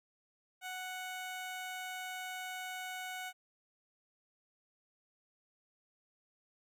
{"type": "tone", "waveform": "15% pulse", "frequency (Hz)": 740, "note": "F#5", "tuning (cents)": 0, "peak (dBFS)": -34, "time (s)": [0.61, 3.33], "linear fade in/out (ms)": 50, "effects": []}